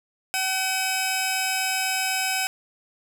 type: tone pair together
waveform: 15% pulse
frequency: 760 / 2556 Hz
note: F#5 / D#7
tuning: +46 / +46 cents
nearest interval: octave + major sixth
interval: 2100 cents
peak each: -19 dBFS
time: 0.34-2.47 s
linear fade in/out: 0 ms
effects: none